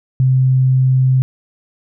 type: tone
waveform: sine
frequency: 130.2 Hz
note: C3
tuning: 8 cents flat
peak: -9 dBFS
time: 0.2-1.22 s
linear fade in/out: 0 ms
effects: none